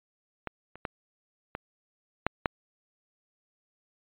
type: clicks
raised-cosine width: 0.5 ms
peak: -18 / -30 / -16 / -19 / -9 / -8 dBFS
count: 6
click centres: 0.473 / 0.756 / 0.852 / 1.551 / 2.266 / 2.458 s
effects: resampled to 8000 Hz